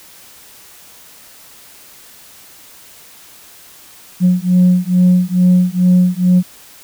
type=beating tone pair; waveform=sine; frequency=179.7 / 182 Hz; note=F3 / F#3; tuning=+50 / -28 cents; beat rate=2.3 Hz; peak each=-10 dBFS; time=4.2-6.43 s; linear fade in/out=50 ms; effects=tanh soft clip ceiling -4 dBFS + white hiss -41 dBFS RMS until 6.83 s

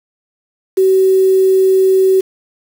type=tone with quantisation; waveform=sine; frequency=380 Hz; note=F#4; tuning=46 cents sharp; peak=-7 dBFS; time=0.77-2.21 s; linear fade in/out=10 ms; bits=5; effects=none

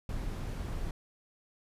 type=noise; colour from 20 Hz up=brown; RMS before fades=-36 dBFS; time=0.09-0.91 s; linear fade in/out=2 ms; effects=resampled to 32000 Hz

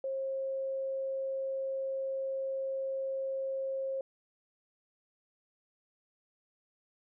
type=tone; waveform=sine; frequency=536 Hz; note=C5; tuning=42 cents sharp; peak=-32 dBFS; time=0.04-4.01 s; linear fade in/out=2 ms; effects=none

